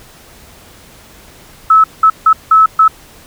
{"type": "tone bursts at uneven times", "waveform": "sine", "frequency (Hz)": 1300, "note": "E6", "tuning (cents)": -24, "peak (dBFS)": -3, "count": 5, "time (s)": [[1.7, 1.84], [2.03, 2.1], [2.26, 2.33], [2.51, 2.66], [2.79, 2.88]], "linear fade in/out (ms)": 5, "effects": ["pink hiss -40 dBFS RMS until 3.26 s"]}